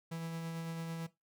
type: tone with tremolo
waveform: 45% pulse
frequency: 164.81 Hz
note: E3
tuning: in tune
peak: -38 dBFS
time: 0.11-1.07 s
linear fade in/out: 10 ms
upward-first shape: sine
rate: 9 Hz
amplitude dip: 25%
effects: noise-tail reverb RT60 0.2 s tail -17 dB re dry